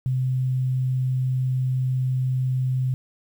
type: tone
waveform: sine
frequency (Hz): 129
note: C3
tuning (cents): -24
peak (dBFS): -20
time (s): 0.06-2.94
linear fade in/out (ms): 0
effects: 9-bit